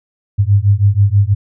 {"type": "beating tone pair", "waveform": "sine", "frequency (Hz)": [98, 104.2], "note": ["G2", "G#2"], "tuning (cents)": [0, 6], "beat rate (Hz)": 6.2, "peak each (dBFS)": -11, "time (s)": [0.38, 1.35], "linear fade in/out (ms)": 20, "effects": []}